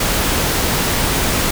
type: noise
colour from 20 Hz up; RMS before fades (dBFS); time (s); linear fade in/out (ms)
pink; -17; 0-1.51; 5
effects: none